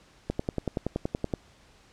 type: click train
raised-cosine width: 2 ms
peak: -14 dBFS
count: 12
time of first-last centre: 0.3-1.338 s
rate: 10.6 Hz
effects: pink hiss -58 dBFS RMS until 1.92 s + low-pass 7000 Hz 12 dB/octave